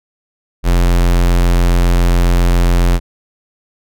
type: tone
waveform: square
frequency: 43.65 Hz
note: F1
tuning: in tune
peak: -9 dBFS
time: 0.63-3 s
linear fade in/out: 50 ms
effects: none